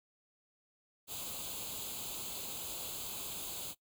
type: noise with comb filter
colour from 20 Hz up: white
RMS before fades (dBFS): -42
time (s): 1.07-3.75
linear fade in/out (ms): 50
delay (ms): 0.27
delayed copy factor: +0.8
effects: noise-tail reverb RT60 0.1 s tail -19 dB re dry